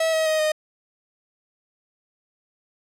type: tone with pitch steps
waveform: 45% pulse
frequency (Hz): 647 / 637 / 627.1 / 617.4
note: E5 / D#5 / D#5 / D#5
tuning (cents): -32 / +41 / +13 / -14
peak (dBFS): -19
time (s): 0-0.52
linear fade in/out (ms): 5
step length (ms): 130
effects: low-pass 11000 Hz 12 dB/octave